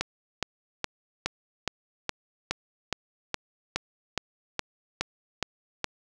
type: click train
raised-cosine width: 0.2 ms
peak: -9 dBFS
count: 15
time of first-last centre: 0.01-5.843 s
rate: 2.4 Hz
effects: none